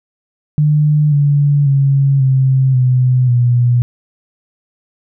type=tone with pitch steps; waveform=sine; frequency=150 / 143.89 / 138.03 / 132.41 / 127.01 / 121.84 Hz; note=D3 / D3 / C#3 / C3 / B2 / B2; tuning=+37 / -35 / -7 / +21 / +49 / -23 cents; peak=-8 dBFS; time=0.58-3.82 s; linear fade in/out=0 ms; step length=540 ms; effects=none